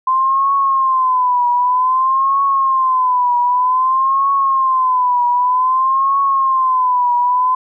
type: tone with vibrato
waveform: sine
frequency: 1035 Hz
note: C6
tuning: 19 cents flat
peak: -11 dBFS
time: 0.07-7.55 s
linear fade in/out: 5 ms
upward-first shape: triangle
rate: 0.53 Hz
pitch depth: 120 cents each way
effects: none